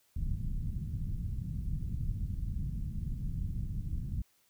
pink low-pass noise, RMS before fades -35 dBFS, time 0.16-4.22 s, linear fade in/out 5 ms, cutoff 170 Hz, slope 24 dB/octave, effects white hiss -70 dBFS RMS until 4.49 s

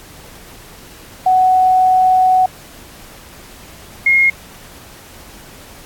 sine tone pair in turn, 744 / 2146 Hz, F#5 / C7, +9 / +43 cents, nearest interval octave + tritone, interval 1834 cents, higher second, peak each -8 dBFS, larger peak neither, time 1.26-2.46 / 4.06-4.3 s, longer first, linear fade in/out 5 ms, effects pink hiss -39 dBFS RMS until 5.85 s + AAC 64 kbps

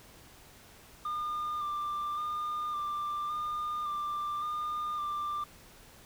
sine tone with vibrato, 1198 Hz, D6, 34 cents sharp, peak -29 dBFS, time 1.05-5.44 s, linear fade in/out 5 ms, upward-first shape square, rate 0.89 Hz, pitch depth 19 cents each way, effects tanh soft clip ceiling -31 dBFS + pink hiss -55 dBFS RMS until 6.05 s

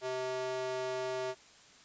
square tone with high-pass filter, 128.7 Hz, C3, 28 cents flat, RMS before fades -36 dBFS, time 0.01-1.35 s, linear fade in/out 50 ms, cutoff 500 Hz, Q 5.5, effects white hiss -58 dBFS RMS until 1.84 s + resampled to 16000 Hz

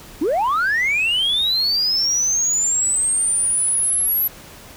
sine linear sweep, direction up, 265.3 to 11840 Hz, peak -14 dBFS, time 0.21-4.28 s, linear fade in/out 10 ms, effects tanh soft clip ceiling -14 dBFS + pink hiss -41 dBFS RMS until 4.76 s

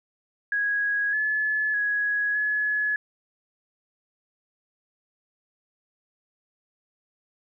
sine tone with pitch steps, 1657 / 1718 / 1670 / 1699 Hz, G#6 / A6 / G#6 / G#6, -4 / -42 / +9 / +39 cents, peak -22 dBFS, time 0.52-2.96 s, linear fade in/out 2 ms, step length 610 ms, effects none

